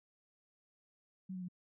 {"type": "tone with pitch steps", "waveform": "sine", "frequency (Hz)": [187.9, 183.4, 179], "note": ["F#3", "F#3", "F3"], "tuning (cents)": [27, -15, 43], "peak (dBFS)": -40, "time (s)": [1.29, 1.485], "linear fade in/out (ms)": 10, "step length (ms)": 65, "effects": []}